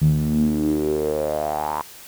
sawtooth tone with band-pass filter sweep, 75.9 Hz, D#2, 42 cents flat, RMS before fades -21 dBFS, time 0.01-1.82 s, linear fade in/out 10 ms, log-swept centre 150 to 1000 Hz, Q 7, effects white hiss -42 dBFS RMS until 2.07 s

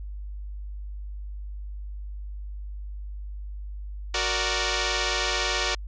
5% pulse chord, Gb augmented, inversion none, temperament equal, 370 / 466.2 / 587.3 Hz, Gb4 / Bb4 / D5, 0 / 0 / 0 cents, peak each -17 dBFS, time 4.14-5.75 s, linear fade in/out 5 ms, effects added 50 Hz sine -33 dBFS peak until 5.87 s + resampled to 16000 Hz

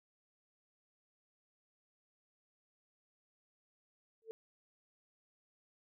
sine tone with exponential growth, 447.1 Hz, A4, 28 cents sharp, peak -37 dBFS, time 4.22-4.31 s, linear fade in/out 0 ms, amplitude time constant 18 ms, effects none

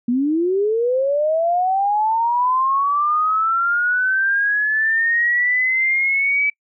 sine linear sweep, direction up, 233.1 to 2300 Hz, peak -15 dBFS, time 0.08-6.5 s, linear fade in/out 5 ms, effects noise-tail reverb RT60 0.1 s tail -24 dB re dry

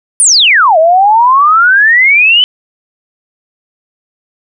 sine exponential two-way sweep, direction down then up, 9956 to 622 to 3063 Hz, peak -3 dBFS, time 0.2-2.44 s, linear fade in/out 0 ms, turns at 0.78 s, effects none

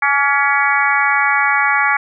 harmonic tone with a mistuned harmonic, 280.6 Hz, C#4, 21 cents sharp, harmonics 3 / 4 / 5 / 6 / 7 / 8, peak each -19 / -19 / -19 / -19 / -19 / -19 dBFS, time 0.02-1.97 s, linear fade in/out 5 ms, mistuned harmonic 4, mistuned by +31 cents, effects none

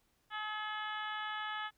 harmonic tone, 426.9 Hz, G#4, 48 cents sharp, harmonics 2 / 3 / 4 / 5 / 6 / 7 / 8 / 9, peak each -43 / -42 / -42 / -50 / -57 / -48 / -49 / -60 dBFS, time 0.3-1.71 s, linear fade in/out 50 ms, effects pink hiss -75 dBFS RMS until 1.77 s

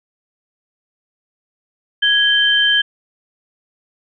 sine tone pair together, 1661.2 / 3117 Hz, G#6 / G7, 0 / -11 cents, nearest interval major seventh, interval 1089 cents, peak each -15 / -13 dBFS, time 2.02-2.82 s, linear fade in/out 10 ms, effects none

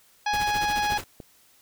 harmonic tone, 833 Hz, G#5, 5 cents sharp, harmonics 1 / 2 / 3 / 4 / 5 / 6 / 7, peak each -24 / -30 / -34 / -36 / -38 / -40 / -41 dBFS, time 0.26-0.98 s, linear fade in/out 5 ms
pink noise with tremolo, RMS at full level -33 dBFS, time 0.33-1.04 s, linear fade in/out 5 ms, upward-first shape sine, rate 14 Hz, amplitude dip 75%
click train, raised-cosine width 2 ms, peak -26 dBFS, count 5, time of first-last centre 0.34-1.202 s, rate 4.64 Hz
effects white hiss -59 dBFS RMS until 1.61 s

